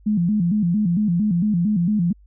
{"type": "tone with vibrato", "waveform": "sine", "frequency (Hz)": 190.8, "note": "G3", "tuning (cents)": -47, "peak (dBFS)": -16, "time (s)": [0.06, 2.13], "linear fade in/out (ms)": 10, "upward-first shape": "square", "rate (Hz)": 4.4, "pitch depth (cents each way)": 180, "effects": ["added 50 Hz sine -47 dBFS peak until 2.26 s"]}